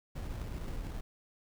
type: noise with sample-and-hold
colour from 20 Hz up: brown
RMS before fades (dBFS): -39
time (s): 0.15-1.01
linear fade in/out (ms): 10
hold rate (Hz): 2450
effects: none